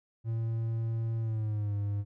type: tone with pitch glide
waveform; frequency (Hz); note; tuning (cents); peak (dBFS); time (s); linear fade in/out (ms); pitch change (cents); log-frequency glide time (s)
triangle; 113.7 to 101.88; A#2 to G#2; -43 to -33; -27; 0.24-2.05; 50; -190; 1.19-1.74
effects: none